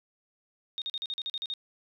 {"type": "tone bursts", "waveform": "sine", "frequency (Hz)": 3700, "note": "A#7", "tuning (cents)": -14, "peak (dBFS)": -31, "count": 10, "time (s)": [0.78, 1.538], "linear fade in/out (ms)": 0, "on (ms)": 38, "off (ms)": 42, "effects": []}